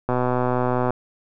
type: click train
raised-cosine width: 1 ms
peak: -8 dBFS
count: 103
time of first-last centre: 0.09-0.906 s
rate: 125 Hz
effects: none